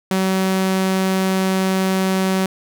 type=tone; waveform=sawtooth; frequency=189.4 Hz; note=F#3; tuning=41 cents sharp; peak=-12 dBFS; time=0.11-2.46 s; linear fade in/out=2 ms; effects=none